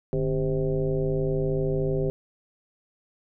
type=tone with frequency modulation; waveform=sine; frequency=272.5 Hz; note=C#4; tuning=29 cents flat; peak=-22 dBFS; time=0.13-2.1 s; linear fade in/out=0 ms; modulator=123 Hz; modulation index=2; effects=none